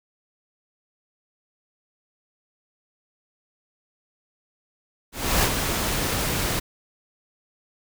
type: noise with ADSR envelope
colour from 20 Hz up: pink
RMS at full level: -19 dBFS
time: 5.12-6.6 s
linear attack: 310 ms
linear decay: 58 ms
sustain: -6 dB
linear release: 12 ms
effects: none